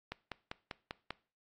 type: click train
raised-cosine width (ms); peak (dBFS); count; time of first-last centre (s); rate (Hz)
0.3; -23; 6; 0.12-1.106; 5.07
effects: noise-tail reverb RT60 0.4 s tail -21 dB re dry + AAC 32 kbps